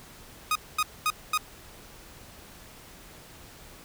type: tone bursts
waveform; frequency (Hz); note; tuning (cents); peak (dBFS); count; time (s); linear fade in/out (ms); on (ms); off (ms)
sawtooth; 1244.5; D#6; 0; -19; 4; 0.51-1.376; 2; 44; 230
effects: pink hiss -49 dBFS RMS until 3.84 s